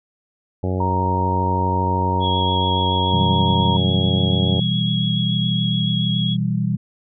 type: harmonic tone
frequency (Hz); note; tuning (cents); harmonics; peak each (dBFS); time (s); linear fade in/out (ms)
92.6; F#2; +2; 1 / 2 / 3 / 4 / 5 / 6 / 7 / 8 / 9; -21 / -26 / -29 / -29 / -30 / -32 / -36 / -39 / -37; 0.63-4.6; 5
type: tone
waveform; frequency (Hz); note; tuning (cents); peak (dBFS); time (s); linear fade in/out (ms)
sine; 932.3; A#5; 0; -20; 0.8-3.77; 5
type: tone with vibrato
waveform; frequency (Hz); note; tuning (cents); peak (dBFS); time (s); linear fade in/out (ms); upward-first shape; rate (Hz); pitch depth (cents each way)
sine; 3322; G#7; 0; -23; 2.2-6.37; 50; sine; 7.1; 10
type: chord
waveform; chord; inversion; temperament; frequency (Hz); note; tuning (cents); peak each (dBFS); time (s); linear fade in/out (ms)
sine; E minor; second; equal; 123.47 / 164.81 / 196; B2 / E3 / G3; 0 / 0 / 0; -22; 3.12-6.77; 10
effects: none